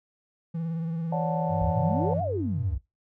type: tone with vibrato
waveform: triangle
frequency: 164.81 Hz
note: E3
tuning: in tune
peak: -26 dBFS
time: 0.54-2.21 s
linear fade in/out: 10 ms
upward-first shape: sine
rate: 18 Hz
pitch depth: 40 cents each way
type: chord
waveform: sine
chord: D major seventh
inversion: third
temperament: just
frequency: 550.6 / 587.3 / 734.2 / 881 Hz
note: C#5 / D5 / F#5 / A5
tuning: -12 / 0 / -14 / +2 cents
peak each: -32 dBFS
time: 1.12-2.14 s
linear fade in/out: 5 ms
type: tone with pitch glide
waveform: triangle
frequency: 98 to 95.82 Hz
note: G2 to G2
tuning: 0 to -39 cents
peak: -28 dBFS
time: 1.48-2.78 s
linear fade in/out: 50 ms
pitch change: -39 cents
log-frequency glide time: 1.96-2.1 s
type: exponential two-way sweep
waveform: sine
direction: up then down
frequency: 58 to 740 to 58 Hz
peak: -27 dBFS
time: 1.61-2.78 s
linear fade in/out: 5 ms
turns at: 2.22 s
effects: noise-tail reverb RT60 0.2 s tail -19 dB re dry